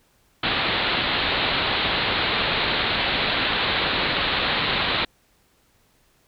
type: low-pass noise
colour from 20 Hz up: white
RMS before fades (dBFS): -23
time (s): 0.43-5.05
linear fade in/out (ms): 5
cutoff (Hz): 4200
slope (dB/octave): 96
effects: pink hiss -62 dBFS RMS until 6.27 s